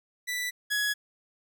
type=tone pair in turn; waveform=sawtooth; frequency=1975.5 / 1678.4 Hz; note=B6 / G#6; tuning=0 / +18 cents; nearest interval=minor third; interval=282 cents; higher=first; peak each=-26 / -22 dBFS; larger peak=second; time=0.27-0.51 / 0.7-0.94 s; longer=neither; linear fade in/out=20 ms; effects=none